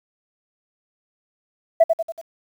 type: tone with echo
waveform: sine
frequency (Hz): 659.3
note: E5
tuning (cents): 0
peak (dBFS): -7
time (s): 1.8-1.84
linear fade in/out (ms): 10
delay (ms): 94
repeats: 4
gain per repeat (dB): -6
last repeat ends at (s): 2.216
effects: tanh soft clip ceiling -5 dBFS + 8-bit